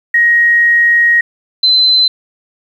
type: tone pair in turn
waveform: sine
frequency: 1883 / 4055 Hz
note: A#6 / B7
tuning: +17 / +45 cents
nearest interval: octave + minor second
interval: 1328 cents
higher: second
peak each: -6 dBFS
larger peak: neither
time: 0.14-1.21 / 1.63-2.08 s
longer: first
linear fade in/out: 5 ms
effects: 7-bit